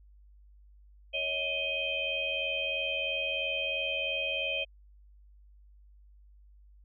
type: tone cluster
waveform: sine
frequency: 555 / 638 / 2506 / 3149 Hz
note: C#5 / D#5 / D#7 / G7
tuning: +2 / +43 / +12 / +7 cents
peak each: -38 / -39 / -32 / -35 dBFS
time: 1.13-4.65 s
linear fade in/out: 20 ms
effects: added 50 Hz sine -54 dBFS peak until 6.84 s